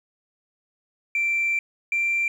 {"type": "tone pair in turn", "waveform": "sine", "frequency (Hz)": [2349, 2359], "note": ["D7", "D7"], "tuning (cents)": [0, 7], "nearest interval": "unison", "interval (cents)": 7, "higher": "second", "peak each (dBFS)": -19, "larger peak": "neither", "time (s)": [[1.15, 1.59], [1.92, 2.28]], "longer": "first", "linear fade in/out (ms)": 2, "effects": ["tanh soft clip ceiling -17 dBFS", "9-bit"]}